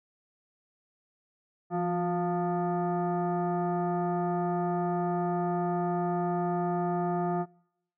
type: tone with frequency modulation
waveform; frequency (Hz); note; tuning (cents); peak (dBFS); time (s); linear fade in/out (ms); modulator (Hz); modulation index
sine; 171.7; F3; -29; -26; 1.7-7.46; 50; 529; 1.4
effects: noise-tail reverb RT60 0.8 s tail -26 dB re dry